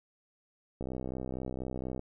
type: click train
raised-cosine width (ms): 2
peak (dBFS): -24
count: 77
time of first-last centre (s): 0.81-1.994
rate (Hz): 64.2
effects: none